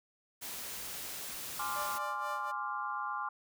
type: noise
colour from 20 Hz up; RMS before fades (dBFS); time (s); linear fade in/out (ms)
white; -42; 0.41-1.99; 20
type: chord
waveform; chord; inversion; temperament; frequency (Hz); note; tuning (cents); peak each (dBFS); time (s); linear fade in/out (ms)
sine; D half-diminished seventh; second; equal; 830.6 / 1046.5 / 1174.7 / 1396.9; Ab5 / C6 / D6 / F6; 0 / 0 / 0 / 0; -41 / -39 / -39 / -41; 1.59-3.29; 5
type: tone with tremolo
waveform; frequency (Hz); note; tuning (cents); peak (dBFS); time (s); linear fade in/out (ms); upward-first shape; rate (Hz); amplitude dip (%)
sawtooth; 592; D5; +14; -37; 1.75-2.52; 20; sine; 4.1; 80
effects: none